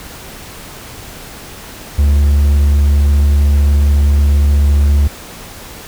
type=tone; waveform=triangle; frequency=71.8 Hz; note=D2; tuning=39 cents flat; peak=-5 dBFS; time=1.98-5.08 s; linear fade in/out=10 ms; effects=pink hiss -32 dBFS RMS until 5.87 s

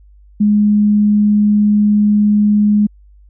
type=tone; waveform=sine; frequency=208.4 Hz; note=G#3; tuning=6 cents sharp; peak=-8 dBFS; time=0.4-2.87 s; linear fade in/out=10 ms; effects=added 50 Hz sine -41 dBFS peak until 3.29 s

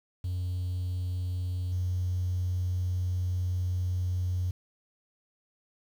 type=tone with level steps; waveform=triangle; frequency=90.5 Hz; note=F#2; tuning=38 cents flat; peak=-26 / -23 dBFS; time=0.24-4.51 s; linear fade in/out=5 ms; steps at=1.72 s; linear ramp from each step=2 ms; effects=tanh soft clip ceiling -24 dBFS + 9-bit

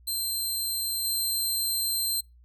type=tone with level steps; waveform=15% pulse; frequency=4136 Hz; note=C8; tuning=21 cents flat; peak=-21 / -19 dBFS; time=0.07-2.21 s; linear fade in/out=10 ms; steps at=1.04 s; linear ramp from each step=10 ms; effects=noise-tail reverb RT60 0.2 s tail -26 dB re dry + added 60 Hz sine -52 dBFS peak until 2.44 s

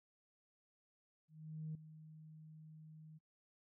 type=tone with ADSR envelope; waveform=sine; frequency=156.3 Hz; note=D#3; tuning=8 cents sharp; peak=-40 dBFS; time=1.28-3.19 s; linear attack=470 ms; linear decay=3 ms; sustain=-14 dB; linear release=21 ms; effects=noise-tail reverb RT60 0.1 s tail -26 dB re dry + tanh soft clip ceiling -37 dBFS

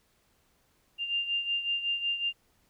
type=beating tone pair; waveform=sine; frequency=2794 / 2799.4 Hz; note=F7 / F7; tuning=0 / +3 cents; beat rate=5.4 Hz; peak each=-29 / -35 dBFS; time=0.98-2.33 s; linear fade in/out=50 ms; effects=pink hiss -69 dBFS RMS until 2.69 s

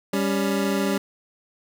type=tone pair together; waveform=25% pulse; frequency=197.92 / 279.9 Hz; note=G3 / C#4; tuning=+17 / +17 cents; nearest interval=tritone; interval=600 cents; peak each=-19 / -22 dBFS; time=0.13-0.98 s; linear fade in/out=5 ms; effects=none

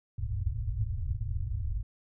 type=low-pass noise; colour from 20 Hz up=white; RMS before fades=-32 dBFS; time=0.18-1.83 s; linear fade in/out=5 ms; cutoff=120 Hz; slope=96 dB/octave; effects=none

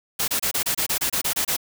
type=noise bursts; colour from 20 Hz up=white; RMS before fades=-23 dBFS; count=12; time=0.19-1.567 s; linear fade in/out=10 ms; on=90 ms; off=27 ms; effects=none

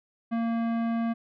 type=tone with tanh clipping; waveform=sine; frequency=230.2 Hz; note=A#3; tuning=22 cents flat; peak=-27 dBFS; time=0.31-1.14 s; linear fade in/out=20 ms; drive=16 dB; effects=none

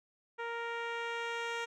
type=tone with low-pass filter sweep; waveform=10% pulse; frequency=466.2 Hz; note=A#4; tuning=in tune; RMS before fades=-38 dBFS; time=0.38-1.66 s; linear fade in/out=20 ms; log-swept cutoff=1800 to 5300 Hz; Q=0.71; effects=none

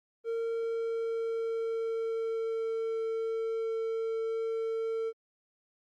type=tone with pitch glide; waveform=triangle; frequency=458.1 to 450.2 Hz; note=A#4 to A4; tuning=-30 to +40 cents; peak=-28 dBFS; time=0.24-5.13 s; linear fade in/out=50 ms; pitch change=-30 cents; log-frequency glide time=0.48-2.74 s; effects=Opus 32 kbps

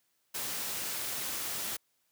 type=noise; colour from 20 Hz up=white; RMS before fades=-36 dBFS; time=0.34-1.77 s; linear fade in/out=10 ms; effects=white hiss -75 dBFS RMS until 2.11 s + high-pass 80 Hz 12 dB/octave

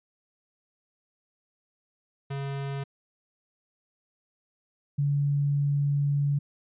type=tone pair in turn; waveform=square / sine; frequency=138.59 / 142.82 Hz; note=C#3 / D3; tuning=0 / -48 cents; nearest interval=minor second; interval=52 cents; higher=second; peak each=-31 / -22 dBFS; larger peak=second; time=2.3-2.84 / 4.98-6.39 s; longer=second; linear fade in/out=10 ms; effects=resampled to 8000 Hz

